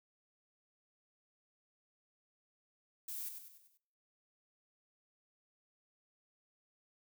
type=noise with echo; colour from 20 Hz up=violet; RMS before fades=-43 dBFS; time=3.08-3.29 s; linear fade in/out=5 ms; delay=97 ms; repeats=5; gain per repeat=-6 dB; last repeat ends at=3.775 s; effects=noise-tail reverb RT60 0.7 s tail -24 dB re dry